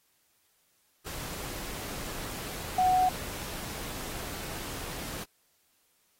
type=tone in noise; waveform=sine; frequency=740 Hz; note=F#5; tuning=in tune; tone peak=-21 dBFS; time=2.78-3.09 s; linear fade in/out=5 ms; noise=pink; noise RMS=-39 dBFS; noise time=1.06-5.24 s; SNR=+15 dB; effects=white hiss -70 dBFS RMS until 6.19 s + AAC 48 kbps